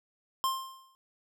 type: tone with exponential decay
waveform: square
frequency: 1056 Hz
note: C6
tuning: 16 cents sharp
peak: -25 dBFS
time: 0.44-0.95 s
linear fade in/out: 0 ms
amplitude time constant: 110 ms
effects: none